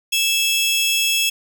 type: tone pair together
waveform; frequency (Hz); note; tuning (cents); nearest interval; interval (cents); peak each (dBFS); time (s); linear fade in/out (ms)
sawtooth; 2637 / 3322; E7 / G#7; 0 / 0; major third; 400; -16; 0.12-1.3; 10
effects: none